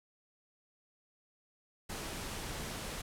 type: noise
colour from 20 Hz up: pink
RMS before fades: -41 dBFS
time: 1.89-3.02 s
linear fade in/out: 10 ms
effects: low-pass 12000 Hz 12 dB/octave